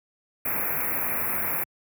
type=band-stop noise; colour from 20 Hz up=white; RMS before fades=-27 dBFS; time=0.45-1.64 s; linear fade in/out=5 ms; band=2500 to 11000 Hz; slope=96 dB/octave; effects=high-pass 80 Hz 12 dB/octave